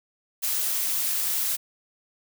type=noise; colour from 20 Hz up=blue; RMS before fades=-26 dBFS; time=0.42-1.57 s; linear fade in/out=20 ms; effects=none